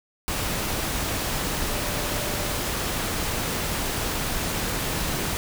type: tone in noise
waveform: sine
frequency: 587.3 Hz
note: D5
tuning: in tune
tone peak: -36 dBFS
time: 1.7-2.56 s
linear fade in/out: 0 ms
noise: pink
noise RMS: -27 dBFS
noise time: 0.28-5.37 s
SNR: -12 dB
effects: none